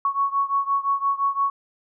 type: beating tone pair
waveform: sine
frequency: 1108.7 / 1114.5 Hz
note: C#6 / C#6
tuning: 0 / +9 cents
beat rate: 5.8 Hz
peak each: -22 / -24 dBFS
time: 0.05-1.5 s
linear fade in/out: 2 ms
effects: none